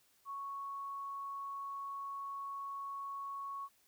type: tone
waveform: sine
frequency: 1108.7 Hz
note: C#6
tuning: in tune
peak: -40 dBFS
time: 0.25-3.69 s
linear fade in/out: 50 ms
effects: white hiss -71 dBFS RMS until 3.87 s